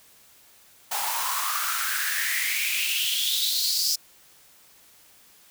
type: noise with high-pass filter sweep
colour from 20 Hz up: white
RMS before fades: -26 dBFS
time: 0.91-3.96 s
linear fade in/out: 10 ms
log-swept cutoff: 800 to 5200 Hz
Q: 6.7
effects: white hiss -55 dBFS RMS until 5.5 s